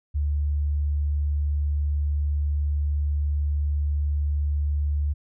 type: tone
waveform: sine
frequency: 73.1 Hz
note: D2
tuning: 7 cents flat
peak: -21 dBFS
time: 0.14-5.14 s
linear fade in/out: 20 ms
effects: none